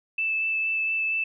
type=tone with vibrato; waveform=sine; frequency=2634 Hz; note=E7; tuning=2 cents flat; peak=-23 dBFS; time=0.18-1.24 s; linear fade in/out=5 ms; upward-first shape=sine; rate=4.3 Hz; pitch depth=9 cents each way; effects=none